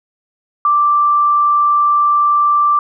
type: tone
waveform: sine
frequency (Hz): 1174.7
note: D6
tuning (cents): 0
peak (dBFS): -9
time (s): 0.65-2.79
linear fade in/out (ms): 2
effects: none

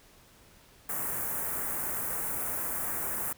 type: band-stop noise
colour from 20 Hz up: white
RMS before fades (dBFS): -33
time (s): 0.89-3.33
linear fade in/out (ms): 5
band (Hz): 1800 to 8900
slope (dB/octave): 24
effects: pink hiss -58 dBFS RMS until 3.37 s

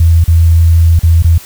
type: tone with dropouts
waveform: sine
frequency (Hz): 82.9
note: E2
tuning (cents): +10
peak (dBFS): -3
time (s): 0-1.38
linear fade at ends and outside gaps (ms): 5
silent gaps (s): 0.241-0.279 / 0.992-1.033 / 1.224-1.244
effects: white hiss -33 dBFS RMS until 1.45 s

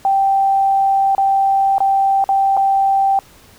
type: tone with dropouts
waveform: sine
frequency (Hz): 782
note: G5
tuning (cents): -4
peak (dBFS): -11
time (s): 0.05-3.19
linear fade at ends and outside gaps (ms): 1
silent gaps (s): 1.15-1.18 / 1.782-1.804 / 2.241-2.29 / 2.568-2.573
effects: pink hiss -46 dBFS RMS until 3.58 s

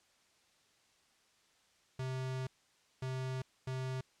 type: tone bursts at uneven times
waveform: square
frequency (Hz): 130.2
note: C3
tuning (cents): -8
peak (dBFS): -37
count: 3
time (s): 1.99-2.47 / 3.02-3.42 / 3.67-4.01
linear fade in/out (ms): 5
effects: white hiss -70 dBFS RMS until 4.2 s + low-pass 7000 Hz 12 dB/octave

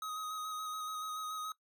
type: tone with vibrato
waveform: square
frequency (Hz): 1259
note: D#6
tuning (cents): +20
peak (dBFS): -39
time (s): 0.02-1.52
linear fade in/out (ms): 2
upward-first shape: square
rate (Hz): 7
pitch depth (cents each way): 17
effects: noise-tail reverb RT60 0.1 s tail -19 dB re dry

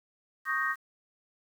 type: chord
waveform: sine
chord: Eb dominant seventh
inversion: third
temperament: equal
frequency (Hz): 1108.7 / 1244.5 / 1568 / 1864.7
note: Db6 / Eb6 / G6 / Bb6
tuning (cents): 0 / 0 / 0 / 0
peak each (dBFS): -35 / -34 / -33 / -30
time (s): 0.45-0.76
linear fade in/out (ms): 50
effects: 9-bit

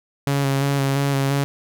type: tone with vibrato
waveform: sawtooth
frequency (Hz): 138.59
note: C#3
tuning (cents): 0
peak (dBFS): -14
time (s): 0.27-1.44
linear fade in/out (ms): 0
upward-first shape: square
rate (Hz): 2.9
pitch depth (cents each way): 20
effects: none

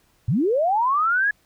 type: linear sweep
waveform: sine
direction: up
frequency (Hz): 93.8 to 1711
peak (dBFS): -17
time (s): 0.28-1.31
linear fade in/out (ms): 5
effects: pink hiss -62 dBFS RMS until 1.45 s

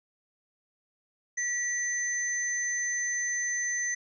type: tone pair together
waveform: sine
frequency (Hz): 1936 / 6150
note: B6 / G8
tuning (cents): -35 / -34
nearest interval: octave + minor sixth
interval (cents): 2001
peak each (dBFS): -30 / -31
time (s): 1.37-3.95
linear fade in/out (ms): 10
effects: none

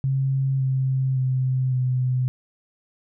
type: tone with pitch steps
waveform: sine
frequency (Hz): 134.6 / 132.13 / 129.71 / 127.34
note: C3 / C3 / C3 / C3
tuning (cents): +49 / +17 / -15 / -47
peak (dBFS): -19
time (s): 0.04-2.28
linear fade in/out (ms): 0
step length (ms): 560
effects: none

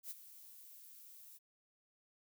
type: noise with ADSR envelope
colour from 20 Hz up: violet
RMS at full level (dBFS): -44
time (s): 0.03-1.39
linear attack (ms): 73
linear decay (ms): 30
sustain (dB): -13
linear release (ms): 28
effects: none

